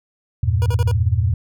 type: chord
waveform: sine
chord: E diminished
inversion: none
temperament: equal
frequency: 82.41 / 98 / 116.54 Hz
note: E2 / G2 / Bb2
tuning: 0 / 0 / 0 cents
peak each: -19 dBFS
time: 0.43-1.34 s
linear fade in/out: 5 ms
type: tone bursts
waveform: 25% pulse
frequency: 481.2 Hz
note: B4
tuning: 45 cents flat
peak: -22 dBFS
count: 4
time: 0.62-0.913 s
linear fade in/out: 0 ms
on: 38 ms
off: 47 ms
effects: none